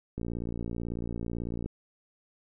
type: click train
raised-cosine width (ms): 3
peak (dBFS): -22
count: 87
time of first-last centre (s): 0.18-1.66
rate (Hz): 58.1
effects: none